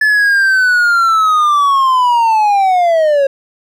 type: linear sweep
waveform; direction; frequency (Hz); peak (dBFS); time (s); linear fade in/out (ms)
triangle; down; 1735 to 540; -6; 0.01-3.27; 5
effects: none